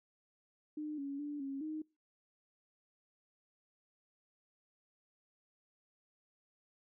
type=tone with pitch steps; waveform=sine; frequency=302.7 / 279.2 / 292.5 / 273.7 / 310.3 Hz; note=D#4 / C#4 / D4 / C#4 / D#4; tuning=-48 / +13 / -7 / -22 / -5 cents; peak=-38 dBFS; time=0.77-1.82 s; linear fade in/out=5 ms; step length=210 ms; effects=noise-tail reverb RT60 0.3 s tail -26 dB re dry